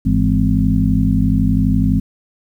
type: harmonic tone with a mistuned harmonic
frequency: 51.91 Hz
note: G#1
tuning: in tune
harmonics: 1 / 2 / 3 / 4 / 5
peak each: -18 / -18 / -18 / -18 / -18 dBFS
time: 0.05-2 s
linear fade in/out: 10 ms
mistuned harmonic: 3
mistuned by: +120 cents
effects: 8-bit